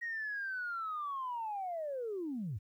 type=linear sweep; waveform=sine; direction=down; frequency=1894 to 85.1 Hz; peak=-35 dBFS; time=0.01-2.59 s; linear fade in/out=20 ms; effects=tanh soft clip ceiling -31 dBFS + 12-bit